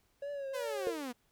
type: tone with vibrato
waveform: triangle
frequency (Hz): 557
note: C#5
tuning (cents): +8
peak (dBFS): -35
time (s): 0.22-0.9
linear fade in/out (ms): 5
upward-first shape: triangle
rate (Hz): 2.8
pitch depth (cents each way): 70
type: linear sweep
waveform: sawtooth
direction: down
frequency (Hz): 524 to 233.1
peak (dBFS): -34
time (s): 0.53-1.13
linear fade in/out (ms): 20
type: tone with exponential decay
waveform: sine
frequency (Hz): 458.6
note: A#4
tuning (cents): -28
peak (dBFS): -28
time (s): 0.87-1.08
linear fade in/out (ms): 0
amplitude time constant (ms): 44
effects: pink hiss -73 dBFS RMS until 1.31 s